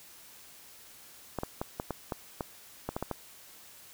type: clicks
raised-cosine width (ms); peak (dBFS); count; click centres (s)
1; -18; 11; 1.387 / 1.434 / 1.615 / 1.799 / 1.907 / 2.122 / 2.408 / 2.89 / 2.965 / 3.026 / 3.113
effects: white hiss -53 dBFS RMS until 3.93 s